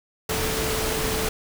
sine tone in noise, 440 Hz, A4, in tune, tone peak -29 dBFS, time 0.29-1.29 s, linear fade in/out 5 ms, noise pink, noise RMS -26 dBFS, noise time 0.29-1.29 s, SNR -6 dB, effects none

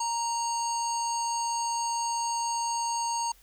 harmonic tone with a mistuned harmonic, 932.3 Hz, A#5, in tune, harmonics 1 / 3 / 5 / 7 / 9, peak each -28 / -44 / -38 / -35 / -41 dBFS, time 0-3.32 s, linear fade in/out 5 ms, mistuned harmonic 5, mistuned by -51 cents, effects added 43 Hz sine -59 dBFS peak until 3.42 s + white hiss -60 dBFS RMS until 3.42 s

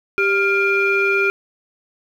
sine tone cluster, 394.2 / 1401 / 2392 Hz, G4 / F6 / D7, +10 / +5 / +31 cents, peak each -18 dBFS, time 0.18-1.3 s, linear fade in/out 0 ms, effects tanh soft clip ceiling -7 dBFS + 8-bit

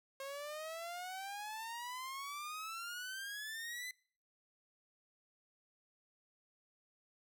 sawtooth exponential sweep, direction up, 538 to 2032 Hz, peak -39 dBFS, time 0.2-3.91 s, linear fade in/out 2 ms, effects noise-tail reverb RT60 0.5 s tail -24 dB re dry

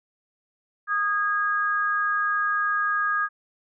sine tone pair together, 1236.8 / 1640 Hz, D#6 / G#6, -11 / -22 cents, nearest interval perfect fourth, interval 489 cents, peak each -24 dBFS, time 0.87-3.29 s, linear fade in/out 50 ms, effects none

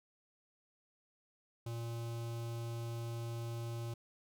square tone with notch filter, 116.54 Hz, A#2, in tune, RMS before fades -41 dBFS, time 1.66-3.94 s, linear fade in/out 5 ms, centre 1800 Hz, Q 1.7, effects none

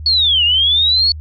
sine linear two-way sweep, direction down then up, 4447 to 2779 to 4447 Hz, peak -10 dBFS, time 0.06-1.12 s, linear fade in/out 2 ms, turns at 0.44 s, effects added 77 Hz sine -26 dBFS peak until 1.2 s

